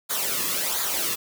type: noise with flanger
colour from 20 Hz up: white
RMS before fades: -26 dBFS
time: 0.09-1.16 s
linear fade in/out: 20 ms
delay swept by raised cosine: 0.36 to 1.35 ms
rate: 1.4 Hz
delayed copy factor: -0.65
effects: none